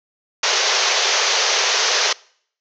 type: band-pass noise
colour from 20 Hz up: white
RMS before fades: -18 dBFS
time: 0.43-2.13 s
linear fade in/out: 5 ms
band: 380 to 6500 Hz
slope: 96 dB/octave
effects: noise-tail reverb RT60 0.6 s tail -24 dB re dry